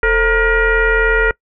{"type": "tone with frequency modulation", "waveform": "sine", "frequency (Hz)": 932.3, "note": "A#5", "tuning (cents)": 0, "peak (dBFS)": -10, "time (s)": [0.03, 1.31], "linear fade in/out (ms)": 2, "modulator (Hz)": 487, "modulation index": 2.1, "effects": ["noise-tail reverb RT60 0.1 s tail -24 dB re dry"]}